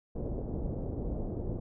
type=low-pass noise; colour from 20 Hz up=pink; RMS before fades=-35 dBFS; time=0.15-1.6 s; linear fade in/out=10 ms; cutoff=550 Hz; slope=24 dB/octave; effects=none